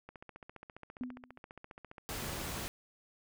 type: click train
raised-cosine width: 0.5 ms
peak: -33 dBFS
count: 29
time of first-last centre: 0.09-1.982 s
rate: 14.8 Hz
type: tone with exponential decay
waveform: sine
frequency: 250 Hz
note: B3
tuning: 21 cents sharp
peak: -34 dBFS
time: 1.01-1.38 s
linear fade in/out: 0 ms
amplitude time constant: 80 ms
type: noise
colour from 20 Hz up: pink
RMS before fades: -40 dBFS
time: 2.09-2.68 s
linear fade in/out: 0 ms
effects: none